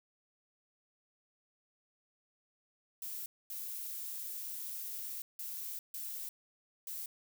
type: noise bursts at uneven times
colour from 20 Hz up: violet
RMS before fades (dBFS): -42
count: 5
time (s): 3.02-3.26 / 3.5-5.22 / 5.39-5.79 / 5.94-6.29 / 6.87-7.06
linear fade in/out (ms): 2
effects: none